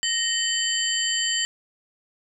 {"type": "tone cluster", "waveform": "sine", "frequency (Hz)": [1863, 3047, 4618, 7380], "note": ["A#6", "G7", "D8", "A#8"], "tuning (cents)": [-2, -50, -30, -18], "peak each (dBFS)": [-28, -25, -31, -27], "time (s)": [0.03, 1.45], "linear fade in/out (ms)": 0, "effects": []}